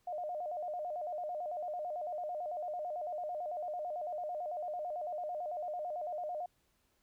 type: tone with vibrato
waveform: sine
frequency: 659.3 Hz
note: E5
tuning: in tune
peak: -36 dBFS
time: 0.07-6.46 s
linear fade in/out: 5 ms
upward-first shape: square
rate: 9 Hz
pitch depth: 140 cents each way
effects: pink hiss -75 dBFS RMS until 7.02 s